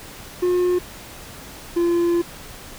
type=tone pair in turn; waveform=triangle; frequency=358.4 / 343.9 Hz; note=F4 / F4; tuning=+45 / -27 cents; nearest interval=minor second; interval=72 cents; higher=first; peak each=-14 dBFS; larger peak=neither; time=0.42-0.79 / 1.76-2.22 s; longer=second; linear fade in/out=10 ms; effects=pink hiss -39 dBFS RMS until 2.78 s